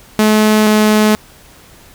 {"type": "tone pair in turn", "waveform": "sawtooth", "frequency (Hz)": [214.7, 213.7], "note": ["A3", "G#3"], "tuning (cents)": [-42, 50], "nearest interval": "unison", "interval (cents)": 8, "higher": "first", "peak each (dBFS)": -4, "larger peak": "neither", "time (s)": [[0.19, 0.67], [0.67, 1.15]], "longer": "neither", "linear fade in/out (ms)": 0, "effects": ["pink hiss -42 dBFS RMS until 1.94 s"]}